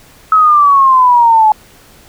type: exponential sweep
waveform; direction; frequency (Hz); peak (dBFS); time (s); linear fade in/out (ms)
sine; down; 1294 to 850; -4; 0.32-1.52; 2
effects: pink hiss -42 dBFS RMS until 2.08 s